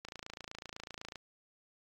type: click train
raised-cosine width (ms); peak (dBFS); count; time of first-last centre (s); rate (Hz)
0.2; -26; 32; 0.05-1.157; 28
effects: AAC 48 kbps